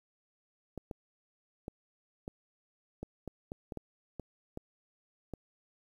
clicks, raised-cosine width 2 ms, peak -26 dBFS, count 12, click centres 0.777 / 0.912 / 1.681 / 2.279 / 3.03 / 3.277 / 3.519 / 3.722 / 3.773 / 4.197 / 4.574 / 5.337 s, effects 10-bit

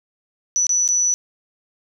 sine tone with dropouts, 5940 Hz, F#8, 6 cents sharp, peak -15 dBFS, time 0.56-1.14 s, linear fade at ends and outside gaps 0 ms, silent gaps 0.668-0.693 / 0.878-0.888 s, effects none

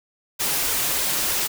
white noise with flanger, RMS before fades -23 dBFS, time 0.39-1.48 s, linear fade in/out 20 ms, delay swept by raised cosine 1.9 to 7.2 ms, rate 3.2 Hz, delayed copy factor +0.65, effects none

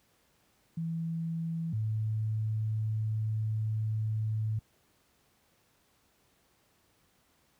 sine tone pair in turn, 164.81 / 109.05 Hz, E3 / A2, 0 / -15 cents, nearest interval perfect fifth, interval 715 cents, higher first, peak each -31 / -28 dBFS, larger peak second, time 0.77-1.73 / 1.73-4.59 s, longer second, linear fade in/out 5 ms, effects pink hiss -69 dBFS RMS until 7.59 s + high-pass 60 Hz 12 dB/octave

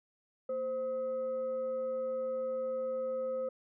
sine tone with frequency modulation, 521 Hz, C5, 7 cents flat, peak -32 dBFS, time 0.49-3.49 s, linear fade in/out 5 ms, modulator 751 Hz, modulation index 0.29, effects none

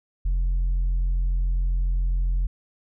sine tone, 43.65 Hz, F1, in tune, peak -17 dBFS, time 0.25-2.47 s, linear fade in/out 10 ms, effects tanh soft clip ceiling -19 dBFS

